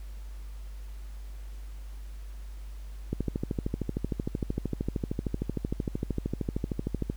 click train, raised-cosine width 3 ms, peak -16 dBFS, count 53, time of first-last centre 3.13-7.099 s, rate 13.1 Hz, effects added 50 Hz sine -38 dBFS peak until 7.16 s + pink hiss -58 dBFS RMS until 7.16 s

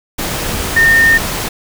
sine tone in noise, 1823 Hz, A#6, 39 cents flat, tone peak -6 dBFS, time 0.76-1.18 s, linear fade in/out 10 ms, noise pink, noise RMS -19 dBFS, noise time 0.18-1.49 s, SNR +10 dB, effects none

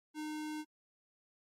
sine tone with sample-and-hold, 306.1 Hz, D#4, 28 cents flat, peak -38 dBFS, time 0.14-0.65 s, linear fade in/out 50 ms, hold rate 1225 Hz, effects low-pass 11000 Hz 12 dB/octave + AAC 64 kbps

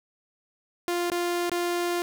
sawtooth tone with dropouts, 349.2 Hz, F4, in tune, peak -21 dBFS, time 0.88-2.02 s, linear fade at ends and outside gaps 0 ms, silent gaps 1.1-1.118 / 1.496-1.517 s, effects none

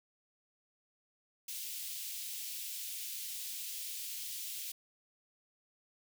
white high-pass noise, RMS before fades -42 dBFS, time 1.48-4.72 s, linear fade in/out 5 ms, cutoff 2600 Hz, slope 24 dB/octave, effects none

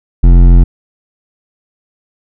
triangle tone with hard clipping, 43.61 Hz, F1, 2 cents flat, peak -3 dBFS, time 0.23-0.64 s, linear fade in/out 10 ms, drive 16 dB, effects none

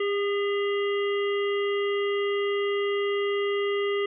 harmonic tone with a mistuned harmonic, 403.3 Hz, G4, 49 cents sharp, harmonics 1 / 3 / 5 / 7 / 8, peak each -24 / -35 / -34 / -38 / -43 dBFS, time 0-4.06 s, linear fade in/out 5 ms, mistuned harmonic 3, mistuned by +25 cents, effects none

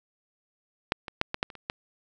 clicks, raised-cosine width 0.3 ms, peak -7 / -20 / -7 / -13 / -9 / -27 / -28 / -13 dBFS, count 8, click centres 0.921 / 1.082 / 1.214 / 1.344 / 1.429 / 1.502 / 1.553 / 1.699 s, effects none

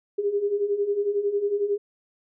sine beating tone pair, 398.4 / 409.4 Hz, G4 / G#4, +28 / -25 cents, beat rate 11 Hz, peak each -28 / -23 dBFS, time 0.18-1.78 s, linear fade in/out 10 ms, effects none

